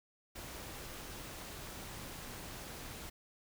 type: noise with amplitude modulation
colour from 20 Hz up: pink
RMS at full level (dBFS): -45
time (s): 0.35-3.1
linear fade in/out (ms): 10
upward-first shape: sine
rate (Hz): 273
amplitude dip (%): 40
effects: none